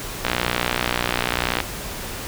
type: click train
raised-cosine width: 0.3 ms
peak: -3 dBFS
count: 83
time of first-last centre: 0.25-1.603 s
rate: 60.6 Hz
effects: pink hiss -31 dBFS RMS until 2.27 s